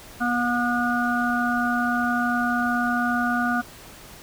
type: harmonic tone with a mistuned harmonic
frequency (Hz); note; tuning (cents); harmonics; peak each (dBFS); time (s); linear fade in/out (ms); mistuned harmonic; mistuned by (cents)
242.5; B3; -31; 1 / 3 / 5 / 6; -24 / -27 / -29 / -25; 0.2-3.62; 20; 3; -17
effects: pink hiss -44 dBFS RMS until 4.22 s